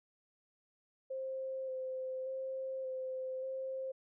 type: tone with vibrato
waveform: sine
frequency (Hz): 523.3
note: C5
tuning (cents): 0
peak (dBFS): -37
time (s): 1.1-3.92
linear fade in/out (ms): 10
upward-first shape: square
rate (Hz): 0.86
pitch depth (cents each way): 14
effects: none